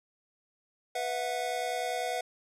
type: chord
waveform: square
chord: B suspended fourth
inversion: none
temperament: equal with one note detuned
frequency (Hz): 493.9 / 659.3 / 729.4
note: B4 / E5 / F#5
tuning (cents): 0 / 0 / -25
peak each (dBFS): -37 / -37 / -34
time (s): 0.95-2.21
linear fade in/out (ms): 5
effects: low-pass 12000 Hz 12 dB/octave